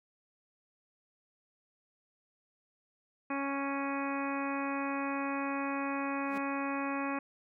harmonic tone, 277.2 Hz, C#4, in tune, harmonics 1 / 2 / 3 / 4 / 5 / 6 / 7 / 8 / 9, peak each -35 / -41 / -41 / -39 / -45 / -45 / -47 / -48 / -43 dBFS, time 3.3-7.19 s, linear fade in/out 5 ms
sawtooth tone with exponential growth, 209 Hz, G#3, 11 cents sharp, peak -37 dBFS, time 6.22-6.38 s, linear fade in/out 5 ms, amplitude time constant 34 ms
effects none

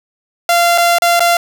sawtooth tone with dropouts, 690 Hz, F5, 21 cents flat, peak -5 dBFS, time 0.49-1.37 s, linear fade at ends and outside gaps 2 ms, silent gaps 0.778-0.781 / 0.985-1.02 / 1.195-1.204 s, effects none

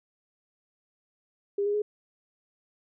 sine tone with pitch steps, 403 / 410.8 / 418.7 Hz, G4 / G#4 / G#4, +48 / -19 / +14 cents, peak -24 dBFS, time 1.58-1.82 s, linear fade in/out 5 ms, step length 80 ms, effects none

